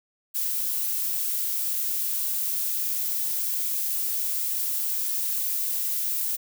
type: noise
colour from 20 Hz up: violet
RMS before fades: -27 dBFS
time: 0.34-6.37 s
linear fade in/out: 20 ms
effects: none